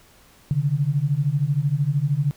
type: beating tone pair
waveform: sine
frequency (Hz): 136.1 / 149.1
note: C#3 / D3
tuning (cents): -31 / +27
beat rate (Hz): 13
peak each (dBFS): -22 / -21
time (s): 0.51-2.31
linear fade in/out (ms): 0
effects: pink hiss -53 dBFS RMS until 2.36 s